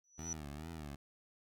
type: tone with exponential growth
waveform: sine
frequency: 5920 Hz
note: F#8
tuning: in tune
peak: -35 dBFS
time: 0.04-0.33 s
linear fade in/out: 2 ms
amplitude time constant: 61 ms
type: tone with vibrato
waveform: 15% pulse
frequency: 76.9 Hz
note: D#2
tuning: 20 cents flat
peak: -38 dBFS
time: 0.18-0.96 s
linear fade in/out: 10 ms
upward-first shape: triangle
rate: 2.4 Hz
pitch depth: 170 cents each way
effects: none